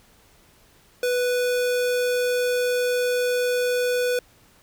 square tone, 493.9 Hz, B4, in tune, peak -21 dBFS, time 1.03-4.19 s, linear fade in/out 2 ms, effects pink hiss -56 dBFS RMS until 4.62 s

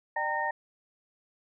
sine tone cluster, 600 / 781 / 918 / 1841 Hz, D5 / G5 / A#5 / A#6, +37 / -7 / -27 / -22 cents, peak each -36 / -35 / -31 / -32 dBFS, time 0.16-0.51 s, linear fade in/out 5 ms, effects none

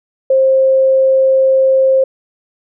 sine tone, 530 Hz, C5, 22 cents sharp, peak -7 dBFS, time 0.3-2.04 s, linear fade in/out 5 ms, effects none

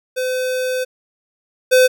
square tone pair in turn, 510 / 510 Hz, C5 / C5, -44 / -44 cents, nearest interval unison, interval 0 cents, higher neither, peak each -19 / -9 dBFS, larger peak second, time 0.16-0.85 / 1.71-1.88 s, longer first, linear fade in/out 20 ms, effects none

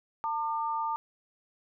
sine tone pair together, 901.8 / 1200 Hz, A5 / D6, +42 / +37 cents, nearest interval perfect fourth, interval 495 cents, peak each -30 / -33 dBFS, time 0.24-0.96 s, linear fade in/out 0 ms, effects none

